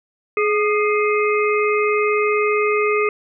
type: harmonic tone with a mistuned harmonic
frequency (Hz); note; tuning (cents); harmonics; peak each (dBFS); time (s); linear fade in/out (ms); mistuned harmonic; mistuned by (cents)
421.1; G#4; +24; 1 / 3 / 5 / 6; -17 / -22 / -24 / -25; 0.37-3.09; 2; 3; -52
effects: none

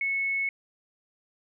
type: tone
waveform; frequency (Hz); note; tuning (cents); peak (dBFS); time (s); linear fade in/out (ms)
sine; 2200; C#7; -14; -25; 0.01-0.49; 2
effects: none

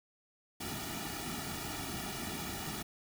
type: noise with comb filter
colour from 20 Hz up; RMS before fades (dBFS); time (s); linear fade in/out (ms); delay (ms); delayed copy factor
pink; -40; 0.6-2.83; 10; 1.9; -0.9
effects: none

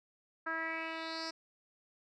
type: tone with low-pass filter sweep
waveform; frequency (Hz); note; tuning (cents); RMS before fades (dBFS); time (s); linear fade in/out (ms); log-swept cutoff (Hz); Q
10% pulse; 324.7; E4; -26; -39; 0.46-1.31; 10; 1500 to 5500; 4.8
effects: none

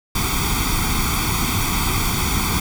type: noise with comb filter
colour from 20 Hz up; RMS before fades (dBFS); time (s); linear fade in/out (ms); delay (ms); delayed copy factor
pink; -20; 0.15-2.6; 5; 0.87; +0.9
effects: none

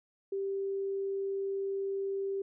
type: tone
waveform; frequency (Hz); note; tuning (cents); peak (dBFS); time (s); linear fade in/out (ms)
sine; 392; G4; 0; -31; 0.32-2.42; 5
effects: none

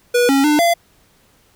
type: tone with pitch steps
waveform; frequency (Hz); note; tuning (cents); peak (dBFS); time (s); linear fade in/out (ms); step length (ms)
square; 485.8 / 274.3 / 299.4 / 683; B4 / C#4 / D4 / F5; -29 / -18 / +33 / -39; -12; 0.14-0.74; 10; 150
effects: pink hiss -55 dBFS RMS until 1.55 s

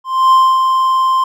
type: tone with ADSR envelope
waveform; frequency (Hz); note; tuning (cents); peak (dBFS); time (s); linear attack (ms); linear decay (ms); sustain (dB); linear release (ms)
triangle; 1046.5; C6; 0; -3; 0.04-1.24; 280; 260; -5; 5
effects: none

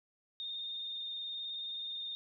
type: tone with vibrato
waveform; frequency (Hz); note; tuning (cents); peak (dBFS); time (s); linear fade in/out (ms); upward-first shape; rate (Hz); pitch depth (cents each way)
sine; 3662; A#7; -32; -38; 0.4-2.15; 0; square; 19; 18
effects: none

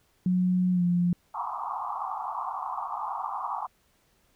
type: tone with pitch glide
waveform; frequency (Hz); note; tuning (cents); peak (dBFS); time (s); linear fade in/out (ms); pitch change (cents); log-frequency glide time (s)
sine; 182 to 175.6; F#3 to F3; -28 to +10; -21; 0.26-1.13; 2; -62; 0.72-0.83
type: band-pass noise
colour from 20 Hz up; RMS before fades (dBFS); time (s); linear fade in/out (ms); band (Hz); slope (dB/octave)
white; -33; 1.34-3.67; 5; 730 to 1200; 96
effects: pink hiss -67 dBFS RMS until 4.35 s

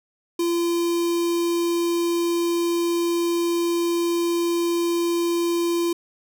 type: tone with notch filter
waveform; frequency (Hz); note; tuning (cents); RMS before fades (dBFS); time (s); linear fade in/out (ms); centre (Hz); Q
square; 341.7; F4; -38; -22; 0.39-5.93; 5; 1600; 0.98
effects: none

